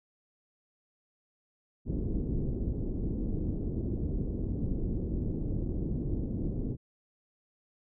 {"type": "low-pass noise", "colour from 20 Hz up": "pink", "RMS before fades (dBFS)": -32, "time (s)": [1.85, 6.77], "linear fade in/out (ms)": 50, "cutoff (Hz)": 360, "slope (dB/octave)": 24, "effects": []}